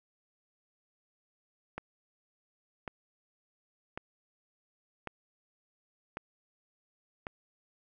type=click train; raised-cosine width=0.5 ms; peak=-22 dBFS; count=6; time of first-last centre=1.78-7.268 s; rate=0.911 Hz; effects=none